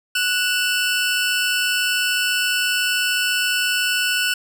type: tone pair together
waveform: 25% pulse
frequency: 1476 / 2667 Hz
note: F#6 / E7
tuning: -5 / +20 cents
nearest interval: minor seventh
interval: 1025 cents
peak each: -16 / -19 dBFS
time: 0.15-4.34 s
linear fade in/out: 5 ms
effects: none